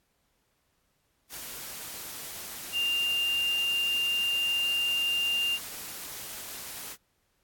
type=tone in noise; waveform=sine; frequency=2794 Hz; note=F7; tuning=in tune; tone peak=-25 dBFS; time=2.72-5.59 s; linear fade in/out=50 ms; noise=white; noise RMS=-40 dBFS; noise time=1.29-6.97 s; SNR=+12 dB; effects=pink hiss -73 dBFS RMS until 7.43 s + AAC 64 kbps